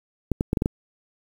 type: clicks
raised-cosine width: 3 ms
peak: -8 dBFS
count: 6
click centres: 0.317 / 0.409 / 0.531 / 0.572 / 0.621 / 0.659 s
effects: 7-bit